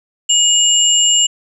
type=tone pair together; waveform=sine; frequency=2898 / 7338 Hz; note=F#7 / A#8; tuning=-37 / -28 cents; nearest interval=octave + major third; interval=1609 cents; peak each=-12 dBFS; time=0.29-1.27 s; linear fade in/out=10 ms; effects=none